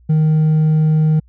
sine tone with hard clipping, 155.6 Hz, D#3, in tune, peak -11 dBFS, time 0.09-1.2 s, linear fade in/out 10 ms, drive 2 dB, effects added 60 Hz sine -45 dBFS peak until 1.28 s

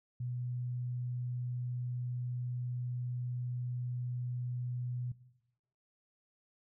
sine tone, 123.4 Hz, B2, 1 cent flat, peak -35 dBFS, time 0.2-5.12 s, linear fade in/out 5 ms, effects noise-tail reverb RT60 0.9 s tail -17 dB re dry

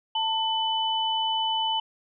sine tone pair together, 891 / 3000 Hz, A5 / F#7, +22 / +23 cents, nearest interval octave + major sixth, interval 2101 cents, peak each -26 dBFS, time 0.15-1.8 s, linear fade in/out 5 ms, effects none

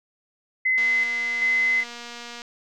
sine tone with tremolo, 2043 Hz, C7, 42 cents flat, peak -18 dBFS, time 0.65-1.84 s, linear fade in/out 10 ms, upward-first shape square, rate 1.3 Hz, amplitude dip 45%
click train, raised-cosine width 0.2 ms, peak -21 dBFS, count 391, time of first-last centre 0.78-2.419 s, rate 238 Hz
effects none

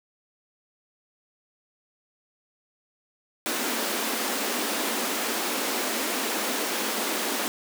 pink high-pass noise, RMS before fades -28 dBFS, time 3.46-7.48 s, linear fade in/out 0 ms, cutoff 210 Hz, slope 96 dB/octave, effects none

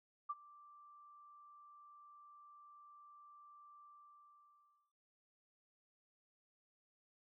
sine tone with ADSR envelope, 1174.7 Hz, D6, in tune, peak -36 dBFS, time 0.29-4.93 s, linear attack 12 ms, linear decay 36 ms, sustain -22 dB, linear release 1100 ms, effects none

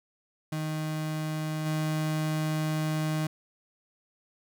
35% pulse tone with level steps, 155.56 Hz, D#3, in tune, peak -28 / -25 dBFS, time 0.52-3.27 s, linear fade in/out 5 ms, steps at 1.65 s, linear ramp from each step 20 ms, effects none

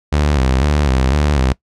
sawtooth tone with vibrato, 69.3 Hz, C#2, in tune, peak -8 dBFS, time 0.12-1.53 s, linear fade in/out 10 ms, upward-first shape square, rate 2 Hz, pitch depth 110 cents each way, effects noise-tail reverb RT60 0.1 s tail -21 dB re dry + low-pass 7000 Hz 12 dB/octave

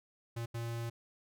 square tone bursts at uneven times, 116.54 Hz, A#2, in tune, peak -37 dBFS, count 2, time 0.36-0.46 / 0.54-0.9 s, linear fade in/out 10 ms, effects none

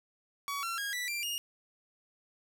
sawtooth tone with pitch steps, 1130 / 1359.4 / 1635.4 / 1967.4 / 2367 / 2847 Hz, C#6 / F6 / G#6 / B6 / D7 / F7, +33 / -47 / -27 / -7 / +13 / +33 cents, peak -30 dBFS, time 0.48-1.38 s, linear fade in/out 0 ms, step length 150 ms, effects none

